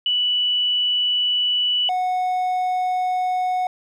sine / triangle tone pair in turn, 2960 / 734.7 Hz, F#7 / F#5, 0 / -12 cents, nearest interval 2 octaves, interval 2412 cents, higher first, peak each -17 dBFS, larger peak neither, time 0.06-1.89 / 1.89-3.67 s, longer first, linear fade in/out 2 ms, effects none

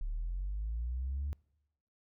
sine linear sweep, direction up, 34.65 to 73.42 Hz, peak -32 dBFS, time 0.01-1.33 s, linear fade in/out 0 ms, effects noise-tail reverb RT60 0.9 s tail -26 dB re dry + tanh soft clip ceiling -30 dBFS

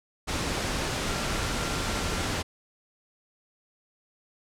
sine tone in noise, 1375 Hz, F6, 27 cents flat, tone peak -40 dBFS, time 1.08-2.28 s, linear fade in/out 20 ms, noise pink, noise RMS -29 dBFS, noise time 0.27-2.43 s, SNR -14 dB, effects low-pass 8000 Hz 12 dB/octave

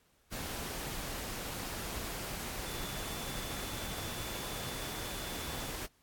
sine tone in noise, 3481 Hz, A7, 19 cents flat, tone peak -48 dBFS, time 2.65-5.71 s, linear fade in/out 20 ms, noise pink, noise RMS -40 dBFS, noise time 0.31-5.87 s, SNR -11 dB, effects pink hiss -70 dBFS RMS until 6.02 s + AAC 64 kbps

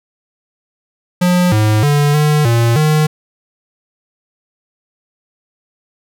square tone with pitch steps, 178.8 / 107.4 / 145.5 / 150.3 / 116.8 / 153.5 Hz, F3 / A2 / D3 / D3 / A#2 / D#3, +41 / -41 / -16 / +40 / +4 / -23 cents, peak -10 dBFS, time 1.21-3.07 s, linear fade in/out 10 ms, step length 310 ms, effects none

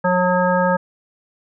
harmonic tone, 181.1 Hz, F#3, 37 cents flat, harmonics 1 / 3 / 5 / 7 / 9, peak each -20 / -18 / -20 / -24 / -24 dBFS, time 0.04-0.77 s, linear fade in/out 10 ms, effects none

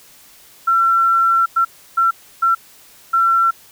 sine tone bursts at uneven times, 1353 Hz, E6, 45 cents sharp, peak -11 dBFS, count 5, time 0.67-1.46 / 1.56-1.65 / 1.97-2.11 / 2.42-2.55 / 3.13-3.51 s, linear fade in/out 10 ms, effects white hiss -46 dBFS RMS until 3.71 s

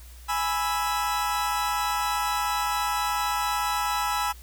40% pulse chord, E major, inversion first, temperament equal, 830.6 / 987.8 / 1318.5 Hz, G#5 / B5 / E6, 0 / 0 / 0 cents, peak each -28 dBFS, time 0.28-4.33 s, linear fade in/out 20 ms, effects added 60 Hz sine -43 dBFS peak until 4.42 s + white hiss -52 dBFS RMS until 4.42 s

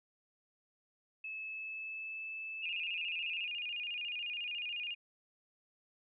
sine tone with pitch glide, 2600 to 2624 Hz, E7 to E7, -24 to -9 cents, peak -40 dBFS, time 1.24-3.46 s, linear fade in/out 5 ms, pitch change +15 cents, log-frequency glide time 1.44-2.24 s
sine tone with vibrato, 2634 Hz, E7, 2 cents flat, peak -37 dBFS, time 2.62-4.95 s, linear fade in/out 20 ms, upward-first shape square, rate 14 Hz, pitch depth 120 cents each way
effects none

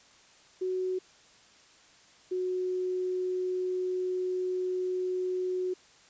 sine tone pair in turn, 370.8 / 367.2 Hz, F#4 / F#4, +4 / -13 cents, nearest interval unison, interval 17 cents, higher first, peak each -28 / -28 dBFS, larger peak neither, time 0.61-0.99 / 2.31-5.74 s, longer second, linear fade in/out 10 ms, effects white hiss -58 dBFS RMS until 6.09 s + resampled to 16000 Hz

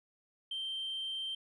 sine tone, 3136 Hz, G7, in tune, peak -34 dBFS, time 0.51-1.35 s, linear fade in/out 5 ms, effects tanh soft clip ceiling -33 dBFS

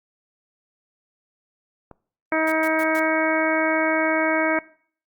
click, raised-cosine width 1 ms, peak -27 dBFS, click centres 1.913 s
harmonic tone, 317.3 Hz, D#4, 34 cents sharp, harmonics 1 / 2 / 3 / 4 / 5 / 6 / 7, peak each -24 / -24 / -27 / -29 / -27 / -32 / -27 dBFS, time 2.32-4.59 s, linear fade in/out 2 ms
white noise bursts, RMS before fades -39 dBFS, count 4, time 2.47-2.996 s, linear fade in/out 2 ms, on 49 ms, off 110 ms
effects noise-tail reverb RT60 0.5 s tail -20 dB re dry + Opus 48 kbps

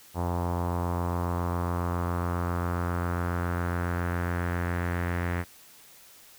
sawtooth tone with low-pass filter sweep, 87.31 Hz, F2, in tune, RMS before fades -29 dBFS, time 0.14-5.45 s, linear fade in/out 50 ms, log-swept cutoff 910 to 1900 Hz, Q 3, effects white hiss -53 dBFS RMS until 6.38 s

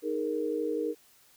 sine chord, D# suspended fourth, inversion none, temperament just, 311.1 / 414.8 / 466.7 Hz, D#4 / G#4 / A#4, 0 / -2 / +2 cents, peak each -33 / -34 / -31 dBFS, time 0.02-0.95 s, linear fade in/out 50 ms, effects white hiss -61 dBFS RMS until 1.36 s

